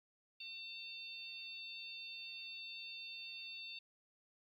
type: harmonic tone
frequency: 901 Hz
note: A5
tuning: 41 cents sharp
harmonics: 3 / 4 / 5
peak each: -49 / -52 / -52 dBFS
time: 0.4-3.79 s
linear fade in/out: 5 ms
effects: 13-bit